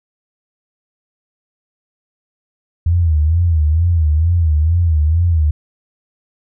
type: tone with vibrato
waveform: sine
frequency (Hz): 81.1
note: E2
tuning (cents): -28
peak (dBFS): -10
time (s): 2.86-5.51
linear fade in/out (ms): 5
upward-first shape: sine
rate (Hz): 2.2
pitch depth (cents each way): 130
effects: none